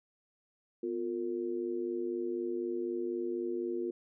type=tone with amplitude modulation; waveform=sine; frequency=353.1 Hz; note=F4; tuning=19 cents sharp; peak=-28 dBFS; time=0.83-3.91 s; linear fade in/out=5 ms; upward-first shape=sine; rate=104 Hz; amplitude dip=90%; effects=none